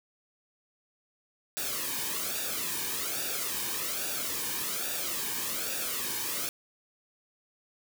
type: noise with flanger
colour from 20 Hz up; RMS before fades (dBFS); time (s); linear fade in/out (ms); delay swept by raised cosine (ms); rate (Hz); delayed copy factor
white; -33; 1.57-6.49; 0; 0.95 to 1.51; 1.2; -0.65
effects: none